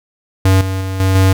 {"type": "tone with level steps", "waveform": "square", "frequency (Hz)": 95.1, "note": "F#2", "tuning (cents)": 48, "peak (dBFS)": [-8, -17, -19, -11, -8], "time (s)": [0.45, 1.33], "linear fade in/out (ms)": 5, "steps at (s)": [0.61, 0.81, 1, 1.15], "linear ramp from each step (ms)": 2, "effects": []}